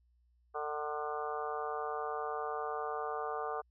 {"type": "harmonic tone with a mistuned harmonic", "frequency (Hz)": 150, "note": "D3", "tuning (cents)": 37, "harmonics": [3, 4, 5, 6, 7, 8, 9, 10], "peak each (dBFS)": [-40, -45, -40, -48, -45, -41, -52, -50], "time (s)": [0.54, 3.62], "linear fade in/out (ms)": 20, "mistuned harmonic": 10, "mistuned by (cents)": -29, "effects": ["added 60 Hz sine -67 dBFS peak until 3.7 s"]}